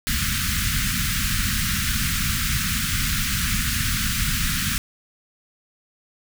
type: band-stop noise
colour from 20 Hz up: pink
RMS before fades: -23 dBFS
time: 0.07-4.78 s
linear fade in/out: 0 ms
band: 240 to 1300 Hz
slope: 48 dB/octave
effects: none